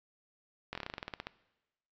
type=slowing click train; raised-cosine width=0.3 ms; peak=-22 dBFS; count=14; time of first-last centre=0.73-1.269 s; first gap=22 ms; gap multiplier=1.1; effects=noise-tail reverb RT60 1.0 s tail -19 dB re dry + resampled to 16000 Hz